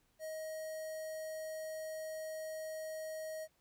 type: tone with notch filter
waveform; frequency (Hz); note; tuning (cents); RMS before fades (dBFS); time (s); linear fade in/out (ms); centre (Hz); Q
square; 630; D#5; +21; -43; 0.19-3.48; 50; 2900; 0.9
effects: pink hiss -75 dBFS RMS until 3.6 s